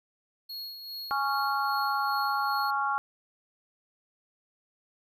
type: tone with tremolo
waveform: square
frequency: 4315 Hz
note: C#8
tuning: 47 cents flat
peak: -36 dBFS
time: 0.49-2.71 s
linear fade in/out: 10 ms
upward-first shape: sine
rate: 2.5 Hz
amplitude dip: 50%
type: harmonic tone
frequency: 277 Hz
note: C#4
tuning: 1 cent flat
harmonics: 3 / 4 / 5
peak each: -30 / -30 / -30 dBFS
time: 1.11-2.98 s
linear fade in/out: 0 ms
effects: none